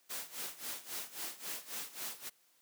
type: noise with tremolo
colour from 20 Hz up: white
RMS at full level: -40 dBFS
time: 0.09-2.3 s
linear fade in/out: 20 ms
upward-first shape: sine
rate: 3.7 Hz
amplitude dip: 85%
effects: white hiss -70 dBFS RMS until 2.61 s + high-pass 200 Hz 12 dB/octave